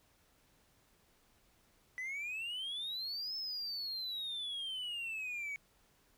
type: exponential two-way sweep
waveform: triangle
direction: up then down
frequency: 1975 to 5274 to 2232 Hz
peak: -36 dBFS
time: 1.98-5.56 s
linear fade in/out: 0 ms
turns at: 3.36 s
effects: tanh soft clip ceiling -32 dBFS + pink hiss -70 dBFS RMS until 6.17 s